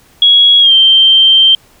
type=tone with pitch glide; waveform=sine; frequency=3327 to 3140 Hz; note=G#7 to G7; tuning=+2 to +2 cents; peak=-3 dBFS; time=0.22-1.55 s; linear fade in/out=2 ms; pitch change=-100 cents; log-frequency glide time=0.6-0.73 s; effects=pink hiss -46 dBFS RMS until 1.8 s